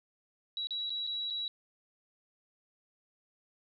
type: tone with dropouts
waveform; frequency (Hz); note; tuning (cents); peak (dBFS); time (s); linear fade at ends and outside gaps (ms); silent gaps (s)
sine; 3896; B7; -24; -33; 0.57-1.48; 1; 0.671-0.707 / 0.896-0.903 / 1.068-1.073 / 1.302-1.306
effects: none